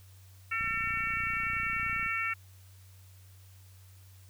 harmonic tone, 451.1 Hz, A4, 43 cents sharp, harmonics 3 / 4 / 5 / 6, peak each -35 / -36 / -33 / -37 dBFS, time 0.51-2.34 s, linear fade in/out 10 ms
click train, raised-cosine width 5 ms, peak -33 dBFS, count 45, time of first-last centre 0.61-2.062 s, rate 30.3 Hz
effects added 94 Hz sine -52 dBFS peak until 4.29 s + white hiss -62 dBFS RMS until 4.29 s

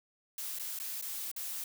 blue noise with dropouts, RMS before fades -39 dBFS, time 0.38-1.64 s, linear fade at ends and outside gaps 2 ms, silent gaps 0.588-0.596 / 0.789-0.799 / 1.014-1.023 / 1.315-1.363 s, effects none

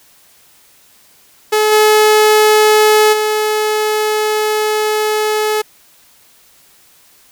sawtooth tone with level steps, 427.9 Hz, A4, 48 cents flat, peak -6 / -3 / -9 dBFS, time 1.52-5.62 s, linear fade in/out 10 ms, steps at 1.71 / 3.12 s, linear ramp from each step 20 ms, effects white hiss -48 dBFS RMS until 7.31 s

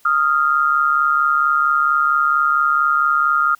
sine tone pair together, 1244.5 / 1388.9 Hz, D#6 / F6, 0 / -10 cents, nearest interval major second, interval 190 cents, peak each -16 dBFS, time 0.05-3.55 s, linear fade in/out 5 ms, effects white hiss -54 dBFS RMS until 3.59 s

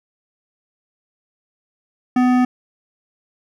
sine tone with hard clipping, 250.5 Hz, B3, 25 cents sharp, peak -14 dBFS, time 2.16-2.45 s, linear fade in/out 5 ms, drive 14 dB, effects none

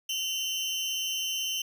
30% pulse tone pair together, 2778 / 3062 Hz, F7 / G7, -10 / -41 cents, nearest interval major second, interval 169 cents, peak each -33 / -27 dBFS, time 0.09-1.62 s, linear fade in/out 5 ms, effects none

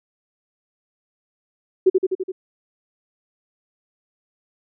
sine tone with echo, 374.8 Hz, F#4, 22 cents sharp, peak -9 dBFS, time 1.86-1.9 s, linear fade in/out 10 ms, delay 84 ms, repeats 5, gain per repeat -3 dB, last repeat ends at 2.32 s, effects none

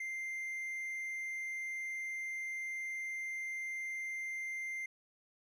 triangle tone, 2093 Hz, C7, in tune, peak -36 dBFS, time 0-4.86 s, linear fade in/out 5 ms, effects none

